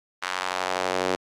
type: tone with high-pass filter sweep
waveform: sawtooth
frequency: 92.1 Hz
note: F#2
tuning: 7 cents flat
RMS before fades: -27 dBFS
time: 0.22-1.16 s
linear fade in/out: 10 ms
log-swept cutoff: 1300 to 400 Hz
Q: 1.3
effects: low-pass 7000 Hz 12 dB/octave + Opus 32 kbps